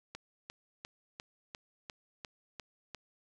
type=click train; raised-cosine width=0.2 ms; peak=-25 dBFS; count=9; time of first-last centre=0.15-2.947 s; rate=2.86 Hz; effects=none